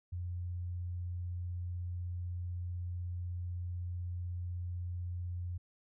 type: tone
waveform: sine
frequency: 88.4 Hz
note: F2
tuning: 22 cents sharp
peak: -36 dBFS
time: 0.12-5.58 s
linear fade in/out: 10 ms
effects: none